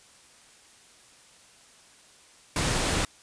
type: noise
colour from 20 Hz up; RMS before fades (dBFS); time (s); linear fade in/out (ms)
pink; -26; 2.56-3.05; 2
effects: white hiss -55 dBFS RMS until 3.22 s + resampled to 22050 Hz